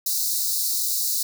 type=high-pass noise; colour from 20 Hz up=white; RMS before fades=-24 dBFS; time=0.06-1.23 s; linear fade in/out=5 ms; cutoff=3900 Hz; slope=96 dB/octave; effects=none